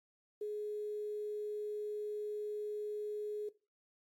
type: tone with quantisation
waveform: sine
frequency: 420 Hz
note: G#4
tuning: 19 cents sharp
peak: -36 dBFS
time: 0.41-3.49 s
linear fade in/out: 5 ms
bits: 11
effects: noise-tail reverb RT60 0.3 s tail -18 dB re dry + MP3 64 kbps